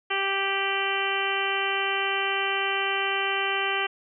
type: harmonic tone with a mistuned harmonic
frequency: 392 Hz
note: G4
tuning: in tune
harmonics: 1 / 2 / 3 / 4 / 5 / 6 / 7 / 8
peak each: -32 / -32 / -32 / -32 / -32 / -32 / -32 / -32 dBFS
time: 0.1-3.87 s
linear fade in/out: 10 ms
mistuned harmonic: 8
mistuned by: -36 cents
effects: none